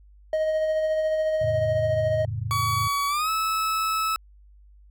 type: tone with tremolo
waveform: triangle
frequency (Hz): 626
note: D#5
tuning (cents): +10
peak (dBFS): -18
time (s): 0.33-2.25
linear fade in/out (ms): 2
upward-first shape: sine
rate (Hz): 14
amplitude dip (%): 30
type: chord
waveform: sine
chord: F augmented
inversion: none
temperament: equal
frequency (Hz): 87.31 / 110 / 138.59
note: F2 / A2 / C#3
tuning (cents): 0 / 0 / 0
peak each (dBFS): -33 / -28 / -34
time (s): 1.41-2.88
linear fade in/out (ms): 10
type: tone with pitch glide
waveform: 40% pulse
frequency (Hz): 1133 to 1301.5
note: C#6 to E6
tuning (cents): +37 to -22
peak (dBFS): -22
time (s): 2.51-4.16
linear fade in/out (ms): 0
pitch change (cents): +241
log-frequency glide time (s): 3.08-3.3
effects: added 50 Hz sine -49 dBFS peak until 4.9 s